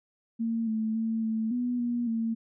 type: tone with pitch steps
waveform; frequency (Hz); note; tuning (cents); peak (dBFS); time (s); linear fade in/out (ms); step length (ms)
sine; 228.1 / 219.8 / 224.4 / 221.6 / 245.2 / 239.7 / 226.7; A#3 / A3 / A3 / A3 / B3 / A#3 / A#3; -37 / -2 / +34 / +13 / -12 / +48 / -48; -26; 0.39-2.35; 20; 280
effects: none